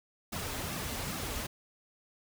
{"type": "noise with flanger", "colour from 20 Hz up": "pink", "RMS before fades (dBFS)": -37, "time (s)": [0.32, 1.47], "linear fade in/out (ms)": 10, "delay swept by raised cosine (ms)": [2, 6.1], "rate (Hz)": 2.4, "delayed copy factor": -0.85, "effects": []}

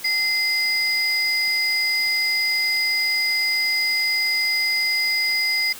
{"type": "tone pair together", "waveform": "sine", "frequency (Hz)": [2071, 4926], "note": ["C7", "D#8"], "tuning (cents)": [-18, -18], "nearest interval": "octave + minor third", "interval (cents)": 1500, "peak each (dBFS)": [-19, -20], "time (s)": [0.04, 5.73], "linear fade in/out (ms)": 10, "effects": ["tanh soft clip ceiling -15 dBFS", "white hiss -38 dBFS RMS until 5.79 s"]}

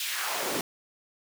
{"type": "noise with high-pass filter sweep", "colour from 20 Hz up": "pink", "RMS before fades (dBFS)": -31, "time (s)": [0, 0.61], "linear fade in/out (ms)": 2, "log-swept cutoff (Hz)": [3300, 220], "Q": 1.5, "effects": []}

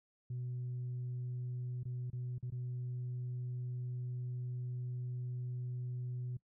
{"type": "tone with dropouts", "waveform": "sine", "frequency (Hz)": 124.2, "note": "B2", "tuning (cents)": 10, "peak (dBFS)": -36, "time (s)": [0.3, 6.37], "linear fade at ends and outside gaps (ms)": 5, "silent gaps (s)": [[1.833, 1.853], [2.102, 2.13], [2.383, 2.427], [2.503, 2.521]], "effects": ["noise-tail reverb RT60 0.1 s tail -22 dB re dry", "tanh soft clip ceiling -35 dBFS"]}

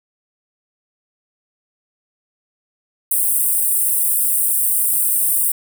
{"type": "high-pass noise", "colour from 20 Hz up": "pink", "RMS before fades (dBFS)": -17, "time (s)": [3.11, 5.52], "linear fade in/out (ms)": 5, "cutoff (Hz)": 8400, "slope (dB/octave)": 96, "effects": []}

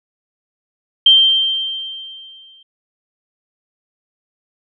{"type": "tone with exponential decay", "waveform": "sine", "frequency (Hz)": 3146, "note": "G7", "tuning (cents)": 6, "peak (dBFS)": -4, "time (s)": [1.06, 2.63], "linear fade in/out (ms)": 5, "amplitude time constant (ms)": 340, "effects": []}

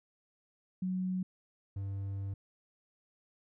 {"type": "tone pair in turn", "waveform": ["sine", "triangle"], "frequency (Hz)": [185, 98.31], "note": ["F#3", "G2"], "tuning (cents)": [0, 5], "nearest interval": "major seventh", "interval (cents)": 1095, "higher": "first", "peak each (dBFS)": [-31, -33], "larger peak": "first", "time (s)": [[0.82, 1.23], [1.76, 2.34]], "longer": "second", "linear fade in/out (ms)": 5, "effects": []}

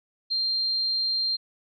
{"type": "tone", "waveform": "sine", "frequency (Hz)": 4180, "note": "C8", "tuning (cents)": -2, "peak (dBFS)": -23, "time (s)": [0.3, 1.37], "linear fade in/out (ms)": 20, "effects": []}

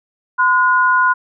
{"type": "tone pair together", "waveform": "sine", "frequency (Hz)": [1021.8, 1445], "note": ["C6", "F#6"], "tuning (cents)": [-41, -41], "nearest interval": "tritone", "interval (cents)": 600, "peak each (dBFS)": -13, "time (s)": [0.38, 1.14], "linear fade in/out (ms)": 20, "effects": []}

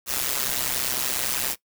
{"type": "noise with amplitude modulation", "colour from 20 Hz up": "white", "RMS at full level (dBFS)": -22, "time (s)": [0.06, 1.56], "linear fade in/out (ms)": 50, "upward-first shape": "sine", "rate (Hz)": 130, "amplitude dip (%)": 95, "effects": ["noise-tail reverb RT60 0.1 s tail -19 dB re dry"]}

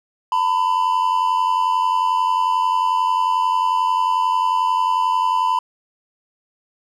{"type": "tone pair together", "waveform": "triangle", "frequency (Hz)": [908.8, 1000], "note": ["A#5", "B5"], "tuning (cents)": [-44, 21], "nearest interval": "major second", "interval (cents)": 165, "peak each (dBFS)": [-19, -15], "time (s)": [0.32, 5.59], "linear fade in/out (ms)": 2, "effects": []}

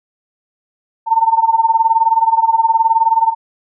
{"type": "tone with tremolo", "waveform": "sine", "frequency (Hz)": 903, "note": "A5", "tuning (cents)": 45, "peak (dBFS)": -6, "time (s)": [1.06, 3.35], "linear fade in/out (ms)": 50, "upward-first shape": "sine", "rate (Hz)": 19, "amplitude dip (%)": 85, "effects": []}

